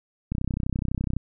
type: click train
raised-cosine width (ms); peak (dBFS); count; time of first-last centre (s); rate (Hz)
5; -14; 28; 0.32-1.166; 31.9
effects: none